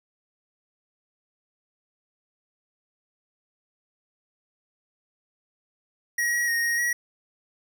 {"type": "tone with pitch steps", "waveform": "square", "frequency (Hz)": [1898, 1909, 1863, 1873, 1915], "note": ["A#6", "A#6", "A#6", "A#6", "A#6"], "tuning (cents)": [31, 41, -2, 8, 46], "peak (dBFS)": -23, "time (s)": [6.18, 6.93], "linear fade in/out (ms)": 5, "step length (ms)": 150, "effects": []}